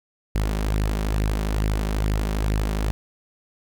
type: tone with flanger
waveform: sawtooth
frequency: 52.3 Hz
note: G#1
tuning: 13 cents sharp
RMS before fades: -23 dBFS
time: 0.35-2.91 s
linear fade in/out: 0 ms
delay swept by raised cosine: 0.4 to 5.3 ms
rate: 2.3 Hz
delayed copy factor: +0.5
effects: none